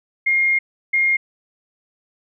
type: tone pair in turn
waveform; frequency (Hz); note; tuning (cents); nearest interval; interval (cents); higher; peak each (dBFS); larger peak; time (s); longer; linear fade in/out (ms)
sine; 2131 / 2131; C7 / C7; +31 / +31; unison; 0; neither; -14; neither; 0.26-0.59 / 0.93-1.17; first; 10
effects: none